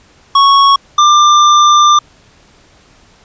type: tone pair in turn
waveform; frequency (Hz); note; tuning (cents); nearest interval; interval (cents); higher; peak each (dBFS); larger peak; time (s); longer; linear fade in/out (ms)
square; 1108.7 / 1190; C#6 / D6; 0 / +22; minor second; 122; second; -5; neither; 0.35-0.76 / 0.98-1.99; second; 5
effects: pink hiss -46 dBFS RMS until 3.24 s + resampled to 16000 Hz